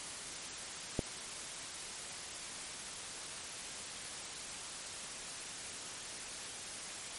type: click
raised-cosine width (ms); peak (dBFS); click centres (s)
2; -18; 0.992
effects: white hiss -44 dBFS RMS until 7.18 s + MP3 48 kbps